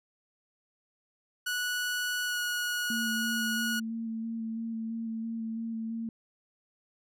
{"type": "tone with pitch glide", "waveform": "sawtooth", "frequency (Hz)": [1471, 1454.9], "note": ["F#6", "F#6"], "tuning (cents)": [-11, -30], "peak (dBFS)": -26, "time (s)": [1.46, 3.8], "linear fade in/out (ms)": 10, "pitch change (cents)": -19, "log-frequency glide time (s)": [2.25, 2.39]}
{"type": "tone with vibrato", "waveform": "sine", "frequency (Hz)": 226, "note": "A3", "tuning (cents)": 47, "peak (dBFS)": -32, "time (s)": [2.9, 6.09], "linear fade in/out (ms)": 2, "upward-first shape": "square", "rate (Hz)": 3, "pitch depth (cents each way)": 14}
{"effects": []}